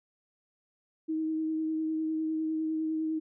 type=tone with vibrato; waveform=sine; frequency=316.2 Hz; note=D#4; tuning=28 cents sharp; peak=-28 dBFS; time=1.08-3.2 s; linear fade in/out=20 ms; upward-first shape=triangle; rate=9.9 Hz; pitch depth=18 cents each way; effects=none